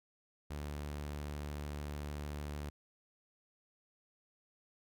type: tone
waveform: sawtooth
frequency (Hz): 73.42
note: D2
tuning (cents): 0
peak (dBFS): -36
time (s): 0.5-2.7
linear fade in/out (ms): 10
effects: none